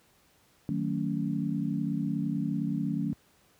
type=chord; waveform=sine; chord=D# half-diminished seventh; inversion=none; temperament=just; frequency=155.56 / 186.68 / 224 / 280 Hz; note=D#3 / F#3 / A3 / C#4; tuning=0 / +16 / +31 / +18 cents; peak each=-33 dBFS; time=0.69-3.13 s; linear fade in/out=0 ms; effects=pink hiss -64 dBFS RMS until 3.59 s + high-pass 60 Hz 12 dB/octave